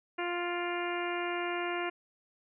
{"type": "harmonic tone with a mistuned harmonic", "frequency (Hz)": 350, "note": "F4", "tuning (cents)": 4, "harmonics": [1, 2, 3, 4, 5, 6, 7, 8], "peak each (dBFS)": [-35, -38, -40, -41, -42, -43, -43, -44], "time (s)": [0.18, 1.9], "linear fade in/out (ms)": 10, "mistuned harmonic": 7, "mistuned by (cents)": -36, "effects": []}